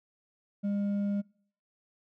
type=tone with hard clipping; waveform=sine; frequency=202 Hz; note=G#3; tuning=48 cents flat; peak=-29 dBFS; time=0.63-1.22 s; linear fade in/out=20 ms; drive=4 dB; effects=noise-tail reverb RT60 0.6 s tail -26 dB re dry